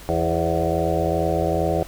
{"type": "harmonic tone with a mistuned harmonic", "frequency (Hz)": 82.5, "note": "E2", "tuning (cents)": 2, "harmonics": [1, 2, 4, 5, 6, 7, 8, 9], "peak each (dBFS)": [-27, -27, -27, -27, -27, -27, -27, -27], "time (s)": [0.09, 1.83], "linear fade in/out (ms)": 0, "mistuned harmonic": 6, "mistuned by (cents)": 50, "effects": ["added 50 Hz sine -42 dBFS peak until 1.87 s", "pink hiss -42 dBFS RMS until 1.87 s"]}